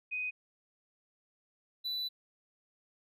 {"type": "tone pair in turn", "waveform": ["sine", "triangle"], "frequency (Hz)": [2500, 3976], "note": ["D#7", "B7"], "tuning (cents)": [8, 11], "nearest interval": "minor sixth", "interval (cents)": 803, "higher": "second", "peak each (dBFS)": [-33, -32], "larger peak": "second", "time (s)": [[0.11, 0.31], [1.84, 2.09]], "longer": "second", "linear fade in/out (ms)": 20, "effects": []}